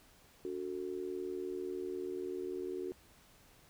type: tone with amplitude modulation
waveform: sine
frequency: 367.4 Hz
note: F#4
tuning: 12 cents flat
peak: -33 dBFS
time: 0.45-2.92 s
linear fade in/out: 0 ms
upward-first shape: sine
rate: 80.2 Hz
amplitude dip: 90%
effects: pink hiss -63 dBFS RMS until 3.69 s